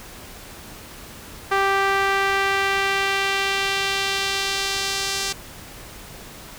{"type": "tone with band-pass filter sweep", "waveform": "sawtooth", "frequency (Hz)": 392, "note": "G4", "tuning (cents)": 0, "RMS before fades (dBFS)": -22, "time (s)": [1.51, 5.33], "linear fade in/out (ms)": 10, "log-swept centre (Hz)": [1300, 5500], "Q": 1.1, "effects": ["pink hiss -40 dBFS RMS until 6.58 s"]}